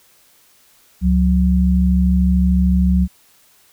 sine tone pair together, 69.71 / 183 Hz, C#2 / F#3, +10 / -19 cents, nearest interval octave + perfect fourth, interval 1671 cents, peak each -14 dBFS, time 1.01-3.08 s, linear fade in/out 50 ms, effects white hiss -53 dBFS RMS until 3.72 s

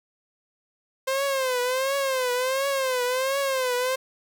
sawtooth tone with vibrato, 523.3 Hz, C5, in tune, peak -19 dBFS, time 1.07-3.96 s, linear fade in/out 10 ms, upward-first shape triangle, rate 1.4 Hz, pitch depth 120 cents each way, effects none

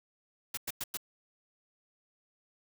white noise bursts, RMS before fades -36 dBFS, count 4, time 0.54-0.972 s, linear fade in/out 5 ms, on 33 ms, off 100 ms, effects none

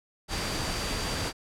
sine tone in noise, 4684 Hz, D8, 5 cents flat, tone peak -39 dBFS, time 0.28-1.33 s, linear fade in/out 50 ms, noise pink, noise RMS -31 dBFS, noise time 0.28-1.33 s, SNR -11 dB, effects low-pass 9000 Hz 12 dB/octave

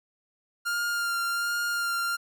45% pulse tone with vibrato, 1400 Hz, F6, 4 cents sharp, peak -26 dBFS, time 0.65-2.17 s, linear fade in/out 20 ms, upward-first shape sine, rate 1.3 Hz, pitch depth 17 cents each way, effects none

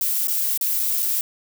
violet noise with dropouts, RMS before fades -22 dBFS, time 0.01-1.21 s, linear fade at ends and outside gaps 1 ms, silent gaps 0.272-0.282 / 0.576-0.611 / 0.795-0.798 / 1.023-1.027 s, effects none

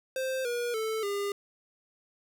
square tone with pitch steps, 523.3 / 479.9 / 440 / 403.5 Hz, C5 / B4 / A4 / G#4, 0 / -50 / 0 / -50 cents, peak -30 dBFS, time 0.16-1.32 s, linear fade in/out 2 ms, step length 290 ms, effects 12-bit

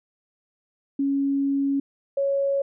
sine tone pair in turn, 277.2 / 554.4 Hz, C#4 / C#5, 0 / 0 cents, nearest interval octave, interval 1200 cents, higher second, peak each -20 dBFS, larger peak neither, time 0.99-1.8 / 2.17-2.62 s, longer first, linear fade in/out 5 ms, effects none

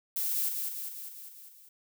violet noise with echo, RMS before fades -31 dBFS, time 0.16-0.49 s, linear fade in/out 5 ms, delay 200 ms, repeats 6, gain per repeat -4 dB, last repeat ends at 1.69 s, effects none

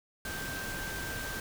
sine tone in noise, 1568 Hz, G6, in tune, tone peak -39 dBFS, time 0.25-1.4 s, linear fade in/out 2 ms, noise pink, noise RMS -39 dBFS, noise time 0.25-1.4 s, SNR -3 dB, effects none

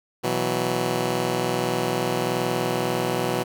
10% pulse chord, B suspended fourth, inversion none, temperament just, 123.47 / 164.63 / 185.21 Hz, B2 / E3 / F#3, 0 / -2 / +2 cents, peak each -19 / -20 / -20 dBFS, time 0.23-3.44 s, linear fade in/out 20 ms, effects none

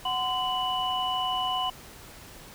sine tone cluster, 742 / 1029 / 2958 Hz, F#5 / C6 / F#7, +5 / -29 / -1 cents, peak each -30 dBFS, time 0.05-1.7 s, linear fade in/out 5 ms, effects pink hiss -47 dBFS RMS until 2.54 s

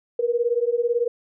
sine beating tone pair, 467.3 / 485.3 Hz, A#4 / B4, +4 / -30 cents, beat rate 18 Hz, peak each -22 dBFS, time 0.19-1.08 s, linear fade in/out 5 ms, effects none

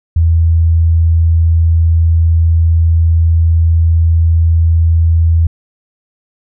sine tone, 82.41 Hz, E2, in tune, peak -6 dBFS, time 0.16-5.47 s, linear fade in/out 5 ms, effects none

